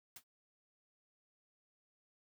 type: noise with exponential decay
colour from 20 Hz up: white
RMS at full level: -45 dBFS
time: 0.16-0.24 s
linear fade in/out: 5 ms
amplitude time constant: 16 ms
effects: none